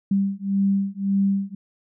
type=beating tone pair; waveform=sine; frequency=196 / 197.8 Hz; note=G3 / G3; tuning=0 / +16 cents; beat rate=1.8 Hz; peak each=-22 dBFS; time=0.11-1.55 s; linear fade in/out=5 ms; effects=none